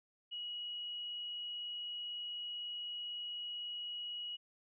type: tone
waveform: sine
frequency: 2909 Hz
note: F#7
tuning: 30 cents flat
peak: -40 dBFS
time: 0.31-4.37 s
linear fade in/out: 20 ms
effects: none